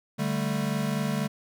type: chord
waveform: square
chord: D suspended fourth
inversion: none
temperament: equal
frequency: 146.83 / 196 / 220 Hz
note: D3 / G3 / A3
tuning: 0 / 0 / 0 cents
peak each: -31 dBFS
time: 0.18-1.28 s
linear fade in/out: 20 ms
effects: none